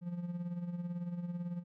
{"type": "tone with tremolo", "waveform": "triangle", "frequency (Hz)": 174.61, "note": "F3", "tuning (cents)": 0, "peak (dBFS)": -32, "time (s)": [0.01, 1.64], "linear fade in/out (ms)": 50, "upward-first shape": "sine", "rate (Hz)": 18, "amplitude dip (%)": 60, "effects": []}